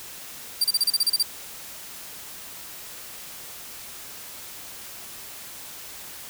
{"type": "tone bursts", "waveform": "sawtooth", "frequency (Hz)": 4699, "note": "D8", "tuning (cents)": 0, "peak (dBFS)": -15, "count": 10, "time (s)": [0.61, 1.228], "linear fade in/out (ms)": 5, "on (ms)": 33, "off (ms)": 32, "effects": ["white hiss -40 dBFS RMS until 6.29 s"]}